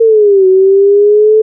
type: linear two-way sweep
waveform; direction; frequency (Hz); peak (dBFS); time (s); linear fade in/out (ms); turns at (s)
sine; down then up; 460 to 372.9 to 437.9; -3; 0-1.42; 10; 0.47
effects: none